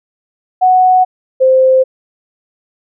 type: tone pair in turn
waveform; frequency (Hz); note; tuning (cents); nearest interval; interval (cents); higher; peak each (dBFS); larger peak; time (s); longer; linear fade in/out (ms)
sine; 740 / 521.4; F#5 / C5; 0 / -6; tritone; 606; first; -5; neither; 0.61-1.05 / 1.4-1.84; neither; 20
effects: none